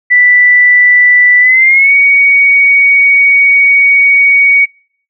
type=tone with pitch glide; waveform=sine; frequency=1975.5 to 2243 Hz; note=B6 to C#7; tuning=0 to +20 cents; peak=-3 dBFS; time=0.1-4.66 s; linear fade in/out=20 ms; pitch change=+220 cents; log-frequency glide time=1.4-1.93 s; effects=noise-tail reverb RT60 0.6 s tail -26 dB re dry